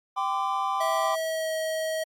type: chord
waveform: triangle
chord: G suspended fourth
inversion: none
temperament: equal with one note detuned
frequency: 784 / 1020.8 / 1174.7 Hz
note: G5 / C6 / D6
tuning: 0 / -43 / 0 cents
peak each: -27 dBFS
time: 0.16-1.16 s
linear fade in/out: 20 ms
type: tone with pitch glide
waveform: square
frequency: 652 to 636.4 Hz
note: E5 to D#5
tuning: -19 to +39 cents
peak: -27 dBFS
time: 0.8-2.04 s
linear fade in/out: 10 ms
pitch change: -42 cents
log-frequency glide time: 0.94-1.53 s
effects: MP3 64 kbps